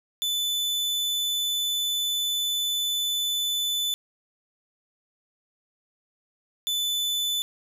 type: tone pair in turn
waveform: 40% pulse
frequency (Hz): 3500 / 3500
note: A7 / A7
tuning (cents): -10 / -10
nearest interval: unison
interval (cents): 0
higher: neither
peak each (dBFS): -23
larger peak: neither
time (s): 0.22-3.94 / 6.67-7.42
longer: first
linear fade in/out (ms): 0
effects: none